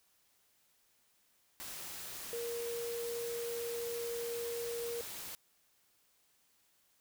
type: tone in noise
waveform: sine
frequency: 470 Hz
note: A#4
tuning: 14 cents sharp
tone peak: -37 dBFS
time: 2.33-5.01 s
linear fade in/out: 0 ms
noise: white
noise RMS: -45 dBFS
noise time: 1.6-5.35 s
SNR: +5 dB
effects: white hiss -72 dBFS RMS until 7 s